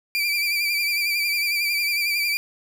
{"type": "tone with vibrato", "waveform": "30% pulse", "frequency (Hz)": 2349, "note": "D7", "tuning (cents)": 0, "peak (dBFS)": -18, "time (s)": [0.15, 2.37], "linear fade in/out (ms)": 0, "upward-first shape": "sine", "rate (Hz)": 11, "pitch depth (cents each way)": 46, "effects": []}